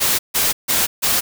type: noise bursts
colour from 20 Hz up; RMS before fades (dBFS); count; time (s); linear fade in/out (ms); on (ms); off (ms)
white; -17; 4; 0-1.21; 20; 190; 150
effects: none